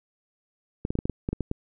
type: clicks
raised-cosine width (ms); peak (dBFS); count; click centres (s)
3; -14; 10; 0.851 / 0.905 / 0.954 / 0.989 / 1.055 / 1.097 / 1.289 / 1.33 / 1.407 / 1.514
effects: none